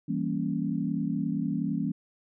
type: chord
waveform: sine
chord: E diminished seventh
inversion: none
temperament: equal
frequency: 164.81 / 196 / 233.1 / 277.2 Hz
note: E3 / G3 / Bb3 / Db4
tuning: 0 / 0 / 0 / 0 cents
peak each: -32 dBFS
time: 0.08-1.92 s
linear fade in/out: 10 ms
effects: none